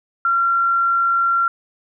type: tone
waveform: sine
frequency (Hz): 1371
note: F6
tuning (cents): -32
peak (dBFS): -14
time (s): 0.25-1.48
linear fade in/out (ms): 2
effects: none